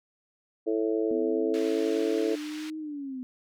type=harmonic tone; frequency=110 Hz; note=A2; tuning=in tune; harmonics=3 / 4 / 5 / 6; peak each=-28 / -27 / -35 / -38 dBFS; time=0.66-2.36 s; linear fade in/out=20 ms
type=linear two-way sweep; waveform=sine; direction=up then down; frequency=250 to 314.2 to 250 Hz; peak=-33 dBFS; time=1.11-3.23 s; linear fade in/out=0 ms; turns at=2.78 s
type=band-pass noise; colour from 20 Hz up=white; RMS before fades=-45 dBFS; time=1.54-2.7 s; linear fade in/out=0 ms; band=1300 to 3700 Hz; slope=12 dB/octave
effects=none